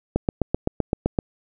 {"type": "click train", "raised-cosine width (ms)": 2, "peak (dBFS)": -6, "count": 9, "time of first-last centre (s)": [0.16, 1.188], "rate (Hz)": 7.78, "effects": []}